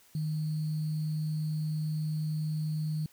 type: tone with sample-and-hold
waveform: sine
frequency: 154.8 Hz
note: D#3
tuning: 9 cents flat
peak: -29 dBFS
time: 0.15-3.06 s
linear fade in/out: 2 ms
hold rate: 4410 Hz
effects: white hiss -61 dBFS RMS until 3.12 s